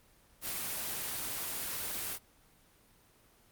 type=noise; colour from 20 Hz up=white; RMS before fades=-37 dBFS; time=0.41-2.19 s; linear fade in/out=50 ms; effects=pink hiss -64 dBFS RMS until 3.51 s + Opus 24 kbps